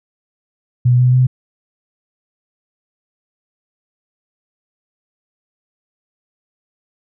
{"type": "tone with pitch steps", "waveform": "sine", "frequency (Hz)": [123.47, 125.56, 127.68], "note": ["B2", "B2", "C3"], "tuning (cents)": [0, 29, -42], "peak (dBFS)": -8, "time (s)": [0.85, 1.27], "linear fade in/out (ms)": 10, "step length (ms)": 140, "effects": []}